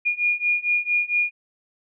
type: beating tone pair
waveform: sine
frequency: 2430 / 2434.4 Hz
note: D#7 / D#7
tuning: -42 / -38 cents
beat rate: 4.4 Hz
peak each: -23 / -22 dBFS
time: 0.05-1.31 s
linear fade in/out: 20 ms
effects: none